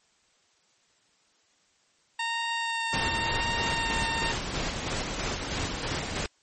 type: tone with vibrato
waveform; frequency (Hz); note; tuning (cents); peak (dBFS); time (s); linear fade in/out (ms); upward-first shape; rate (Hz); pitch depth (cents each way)
15% pulse; 920; A#5; -23; -21; 2.19-4.32; 5; sine; 0.94; 12
type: noise with tremolo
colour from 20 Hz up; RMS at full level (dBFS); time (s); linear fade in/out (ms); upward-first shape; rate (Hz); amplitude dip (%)
pink; -30; 2.93-6.26; 0; square; 3.1; 30
effects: white hiss -66 dBFS RMS until 6.42 s + MP3 32 kbps